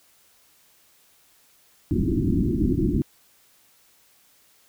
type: low-pass noise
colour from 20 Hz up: white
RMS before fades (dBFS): -22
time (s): 1.91-3.02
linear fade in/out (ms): 0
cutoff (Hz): 360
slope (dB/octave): 96
effects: white hiss -59 dBFS RMS until 4.68 s